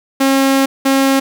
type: tone pair in turn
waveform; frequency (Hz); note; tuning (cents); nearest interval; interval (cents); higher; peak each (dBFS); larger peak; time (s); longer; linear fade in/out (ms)
sawtooth; 270.5 / 270.5; C#4 / C#4; -42 / -42; unison; 0; neither; -6; neither; 0.2-0.66 / 0.85-1.2; first; 10
effects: none